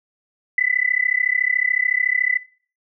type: tone with amplitude modulation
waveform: sine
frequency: 2000 Hz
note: B6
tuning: 21 cents sharp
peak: -12 dBFS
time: 0.58-2.38 s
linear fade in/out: 2 ms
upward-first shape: sine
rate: 33.8 Hz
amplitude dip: 95%
effects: noise-tail reverb RT60 0.4 s tail -18 dB re dry